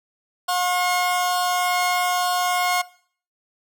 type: tone pair together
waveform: sawtooth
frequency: 718.3 / 1078 Hz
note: F5 / C#6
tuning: +48 / -49 cents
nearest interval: perfect fifth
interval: 703 cents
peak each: -18 / -20 dBFS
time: 0.48-2.82 s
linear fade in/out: 10 ms
effects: noise-tail reverb RT60 0.5 s tail -19 dB re dry